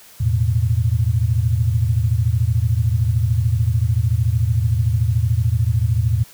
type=chord; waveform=sine; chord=E suspended fourth; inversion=none; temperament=equal; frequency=82.41 / 110 / 123.47 Hz; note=E2 / A2 / B2; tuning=0 / 0 / 0 cents; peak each=-20 / -17 / -21 dBFS; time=0.2-6.24 s; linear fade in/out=10 ms; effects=white hiss -45 dBFS RMS until 6.33 s